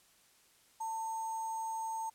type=tone with sample-and-hold; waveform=sine; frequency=894 Hz; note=A5; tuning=27 cents sharp; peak=-35 dBFS; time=0.8-2.1 s; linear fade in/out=10 ms; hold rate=7350 Hz; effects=white hiss -66 dBFS RMS until 2.14 s + low-pass 12000 Hz 12 dB/octave